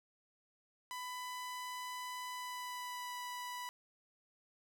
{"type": "tone with pitch glide", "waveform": "sawtooth", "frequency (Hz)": [998, 986.5], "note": ["B5", "B5"], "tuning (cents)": [18, -2], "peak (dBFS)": -38, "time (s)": [0.91, 3.69], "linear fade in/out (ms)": 0, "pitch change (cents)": -20, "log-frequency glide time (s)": [2.29, 3.13], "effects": []}